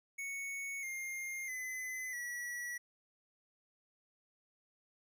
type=tone with pitch steps; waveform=square; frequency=2217 / 2119 / 2026 / 1936.7 Hz; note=C#7 / C7 / B6 / B6; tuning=0 / +21 / +44 / -34 cents; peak=-40 dBFS; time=0.18-2.78 s; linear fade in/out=10 ms; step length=650 ms; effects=none